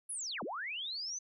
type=linear two-way sweep; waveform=sine; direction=down then up; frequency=11080 to 171.1 to 6240 Hz; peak=-37 dBFS; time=0.09-1.19 s; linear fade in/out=10 ms; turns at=0.43 s; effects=none